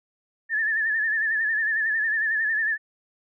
sine tone with vibrato, 1760 Hz, A6, in tune, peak -21 dBFS, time 0.49-2.78 s, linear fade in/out 50 ms, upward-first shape sine, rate 11 Hz, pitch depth 70 cents each way, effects none

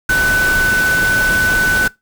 sine tone in noise, 1500 Hz, F#6, 23 cents sharp, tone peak -11 dBFS, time 0.09-1.88 s, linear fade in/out 5 ms, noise pink, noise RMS -21 dBFS, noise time 0.09-1.88 s, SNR +7 dB, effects noise-tail reverb RT60 0.2 s tail -22 dB re dry

